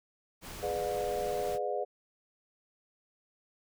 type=noise; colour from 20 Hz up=pink; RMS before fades=-44 dBFS; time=0.41-1.59 s; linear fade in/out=50 ms
type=chord; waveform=sine; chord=G# diminished seventh; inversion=none; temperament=just; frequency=415.3 / 498.4 / 598 / 717.6 Hz; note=G#4 / B4 / D5 / F5; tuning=0 / +16 / +31 / +47 cents; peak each=-36 dBFS; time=0.62-1.85 s; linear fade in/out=20 ms
effects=none